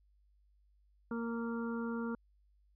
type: harmonic tone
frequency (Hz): 231.9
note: A#3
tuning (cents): -9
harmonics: 1 / 2 / 4 / 5 / 6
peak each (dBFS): -36 / -42 / -49 / -50 / -47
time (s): 1.11-2.15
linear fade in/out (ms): 2
effects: added 50 Hz sine -66 dBFS peak until 2.75 s